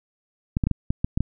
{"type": "clicks", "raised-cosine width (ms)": 5, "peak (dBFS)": -9, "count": 8, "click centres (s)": [0.569, 0.638, 0.67, 0.713, 0.905, 1.045, 1.175, 1.206], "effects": []}